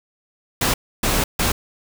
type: noise bursts at uneven times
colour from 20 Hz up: pink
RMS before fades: -19 dBFS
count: 3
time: 0.61-0.74 / 1.03-1.24 / 1.39-1.52 s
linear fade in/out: 5 ms
effects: none